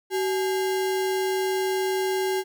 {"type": "tone with sample-and-hold", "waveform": "sine", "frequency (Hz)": 378.5, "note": "F#4", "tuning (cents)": 39, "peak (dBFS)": -22, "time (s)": [0.1, 2.44], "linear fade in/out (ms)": 50, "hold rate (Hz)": 1225, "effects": []}